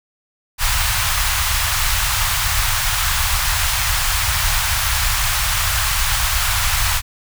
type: band-stop noise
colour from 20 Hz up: pink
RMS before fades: -18 dBFS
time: 0.58-7.02 s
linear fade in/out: 50 ms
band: 100 to 920 Hz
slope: 24 dB/octave
effects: none